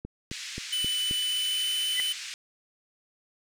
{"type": "click train", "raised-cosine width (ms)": 3, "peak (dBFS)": -23, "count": 5, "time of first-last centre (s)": [0.05, 1.111], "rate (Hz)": 3.77}
{"type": "band-pass noise", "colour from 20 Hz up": "pink", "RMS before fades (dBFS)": -39, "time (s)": [0.31, 2.34], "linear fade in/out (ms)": 0, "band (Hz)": [2000, 7500], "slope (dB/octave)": 24}
{"type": "tone with pitch glide", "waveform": "square", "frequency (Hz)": [3002, 3026], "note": ["F#7", "F#7"], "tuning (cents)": [24, 38], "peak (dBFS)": -27, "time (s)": [0.72, 2.13], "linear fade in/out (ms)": 10, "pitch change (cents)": 14, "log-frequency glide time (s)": [1.24, 1.72]}
{"type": "tone with exponential growth", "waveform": "sine", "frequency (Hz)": 2000, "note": "B6", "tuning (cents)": 21, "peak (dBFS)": -22, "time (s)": [1.92, 2], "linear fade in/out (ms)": 0, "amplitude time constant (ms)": 16}
{"effects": []}